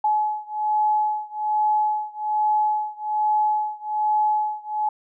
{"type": "beating tone pair", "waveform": "sine", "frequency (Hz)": [850, 851.2], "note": ["G#5", "G#5"], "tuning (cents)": [40, 42], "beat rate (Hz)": 1.2, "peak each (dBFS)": [-22, -23], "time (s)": [0.04, 4.89], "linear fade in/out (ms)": 5, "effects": []}